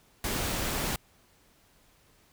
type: noise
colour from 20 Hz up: pink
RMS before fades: -31 dBFS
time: 0.24-0.96 s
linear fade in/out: 2 ms
effects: pink hiss -63 dBFS RMS until 2.32 s